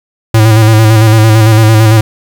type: tone with vibrato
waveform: square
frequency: 110 Hz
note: A2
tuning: in tune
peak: -3 dBFS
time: 0.34-2.01 s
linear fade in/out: 5 ms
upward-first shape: square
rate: 8.9 Hz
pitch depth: 35 cents each way
effects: 7-bit